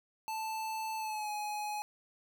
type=tone with pitch glide; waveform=square; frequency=880 to 839.3 Hz; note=A5 to G#5; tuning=0 to +18 cents; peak=-36 dBFS; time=0.28-1.82 s; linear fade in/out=0 ms; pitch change=-82 cents; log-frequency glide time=0.97-1.3 s; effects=12-bit